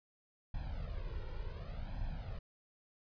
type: noise with flanger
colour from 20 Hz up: brown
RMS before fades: -41 dBFS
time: 0.54-2.39 s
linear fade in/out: 5 ms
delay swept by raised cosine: 1.2 to 2.16 ms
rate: 0.68 Hz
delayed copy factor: +0.9
effects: resampled to 11025 Hz